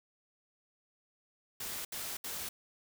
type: noise bursts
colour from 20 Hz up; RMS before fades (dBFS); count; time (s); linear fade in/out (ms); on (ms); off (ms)
white; -40; 3; 1.6-2.49; 5; 250; 70
effects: none